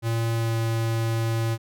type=tone with pitch glide; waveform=square; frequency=114.7 to 113.84 Hz; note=A#2 to A#2; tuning=-28 to -41 cents; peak=-23 dBFS; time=0.02-1.58 s; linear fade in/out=50 ms; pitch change=-13 cents; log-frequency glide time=0.35-0.55 s; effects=none